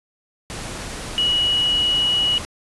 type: tone in noise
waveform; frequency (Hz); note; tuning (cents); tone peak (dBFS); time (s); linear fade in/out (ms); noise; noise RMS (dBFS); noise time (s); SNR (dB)
sine; 2925; F#7; -21; -16; 1.18-2.38; 0; pink; -31; 0.5-2.45; +12
effects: resampled to 24000 Hz